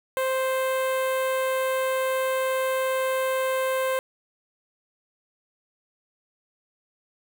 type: tone with notch filter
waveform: sawtooth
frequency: 523.3 Hz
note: C5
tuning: in tune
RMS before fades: -25 dBFS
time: 0.17-3.99 s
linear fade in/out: 0 ms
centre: 5300 Hz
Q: 0.76
effects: none